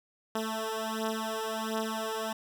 10% pulse beating tone pair, 220 / 221.4 Hz, A3 / A3, 0 / +11 cents, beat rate 1.4 Hz, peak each -26 dBFS, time 0.35-2.33 s, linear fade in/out 5 ms, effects none

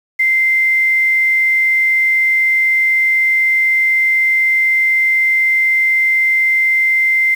sine tone with quantisation, 2084 Hz, C7, 7 cents flat, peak -10 dBFS, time 0.19-7.35 s, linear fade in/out 10 ms, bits 6, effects none

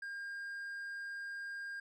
triangle tone, 1609 Hz, G6, 45 cents sharp, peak -39 dBFS, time 0.02-1.8 s, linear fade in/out 5 ms, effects resampled to 24000 Hz

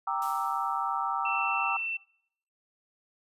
sine chord, E half-diminished seventh, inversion first, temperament equal, 784 / 932.3 / 1174.7 / 1318.5 Hz, G5 / Bb5 / D6 / E6, 0 / 0 / 0 / 0 cents, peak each -33 dBFS, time 0.07-1.77 s, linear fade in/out 5 ms
blue noise with exponential decay, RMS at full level -42 dBFS, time 0.22-1.28 s, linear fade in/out 1 ms, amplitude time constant 230 ms
sine tone, 2684 Hz, E7, 31 cents sharp, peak -30 dBFS, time 1.25-1.97 s, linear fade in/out 5 ms
effects noise-tail reverb RT60 0.7 s tail -23 dB re dry + resampled to 32000 Hz

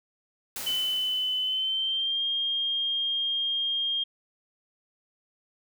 white noise with exponential decay, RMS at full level -34 dBFS, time 0.56-2.08 s, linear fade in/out 1 ms, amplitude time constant 330 ms
sine tone with pitch glide, 3022 to 3220 Hz, F#7 to G7, +36 to +46 cents, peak -25 dBFS, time 0.66-4.04 s, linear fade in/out 10 ms, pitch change +110 cents, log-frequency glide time 1.41-2.24 s
effects none

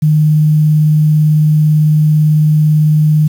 sine tone with quantisation, 153 Hz, D#3, 29 cents flat, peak -6 dBFS, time 0.02-3.28 s, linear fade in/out 10 ms, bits 6, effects none

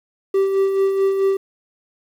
triangle tone with tremolo, 389.2 Hz, G4, 12 cents flat, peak -11 dBFS, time 0.34-1.37 s, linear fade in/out 5 ms, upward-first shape sine, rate 4.6 Hz, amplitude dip 45%, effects 8-bit

